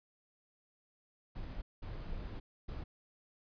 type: noise bursts at uneven times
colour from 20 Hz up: brown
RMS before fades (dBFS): -42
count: 3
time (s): 1.35-1.62 / 1.82-2.4 / 2.68-2.84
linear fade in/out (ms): 10
effects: resampled to 11025 Hz